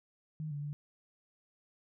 sine tone with pitch steps, 154.9 / 144.7 / 146.6 Hz, D#3 / D3 / D3, -7 / -25 / -3 cents, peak -36 dBFS, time 0.4-0.73 s, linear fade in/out 0 ms, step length 110 ms, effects none

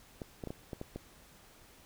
clicks, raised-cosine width 2 ms, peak -26 dBFS, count 7, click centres 0.218 / 0.438 / 0.473 / 0.505 / 0.732 / 0.814 / 0.96 s, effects pink hiss -59 dBFS RMS until 1.85 s

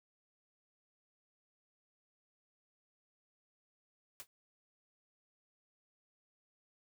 white noise with exponential decay, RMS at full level -42 dBFS, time 4.2-4.27 s, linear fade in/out 0 ms, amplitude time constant 15 ms, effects none

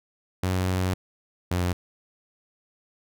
sawtooth tone pair in turn, 92.5 / 89.23 Hz, F#2 / F2, 0 / +38 cents, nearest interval minor second, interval 62 cents, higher first, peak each -19 dBFS, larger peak neither, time 0.43-0.94 / 1.51-1.73 s, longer first, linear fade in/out 5 ms, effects none

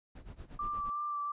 brown noise with tremolo, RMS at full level -44 dBFS, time 0.15-0.9 s, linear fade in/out 5 ms, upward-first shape sine, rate 8.5 Hz, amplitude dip 85%
sine tone with vibrato, 1174.7 Hz, D6, in tune, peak -33 dBFS, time 0.59-1.32 s, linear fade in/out 5 ms, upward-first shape sine, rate 2.8 Hz, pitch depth 18 cents each way
effects resampled to 8000 Hz

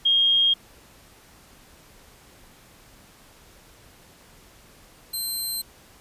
sine / 5% pulse tone pair in turn, 3240 / 4140 Hz, G#7 / C8, -43 / -19 cents, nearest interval major third, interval 424 cents, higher second, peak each -16 / -19 dBFS, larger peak first, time 0.05-0.54 / 5.13-5.62 s, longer neither, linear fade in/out 10 ms, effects pink hiss -52 dBFS RMS until 6 s + resampled to 32000 Hz

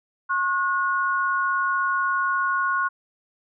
sine tone pair together, 1086 / 1449.6 Hz, C#6 / F#6, -36 / -36 cents, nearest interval perfect fourth, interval 500 cents, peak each -23 dBFS, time 0.29-2.89 s, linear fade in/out 20 ms, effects none

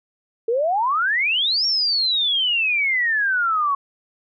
sine exponential two-way sweep, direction up then down, 440 to 5588 to 1096 Hz, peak -17 dBFS, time 0.48-3.75 s, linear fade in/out 5 ms, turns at 1.66 s, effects none

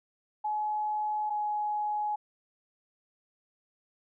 sine tone pair in turn, 848 / 840.2 Hz, G#5 / G#5, +36 / +20 cents, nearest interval unison, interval 16 cents, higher first, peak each -28 dBFS, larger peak neither, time 0.44-1.3 / 1.3-2.16 s, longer neither, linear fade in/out 10 ms, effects none

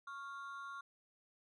triangle ring-modulated tone, 1250 Hz, D#6, 8 cents sharp, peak -40 dBFS, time 0.07-0.81 s, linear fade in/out 5 ms, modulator 145 Hz, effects resampled to 24000 Hz

